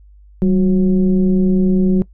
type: tone with frequency modulation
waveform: sine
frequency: 190 Hz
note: F#3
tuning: 46 cents sharp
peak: -10 dBFS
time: 0.42-2.02 s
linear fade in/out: 0 ms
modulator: 175 Hz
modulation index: 0.77
effects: noise-tail reverb RT60 0.1 s tail -21 dB re dry + added 50 Hz sine -41 dBFS peak until 2.13 s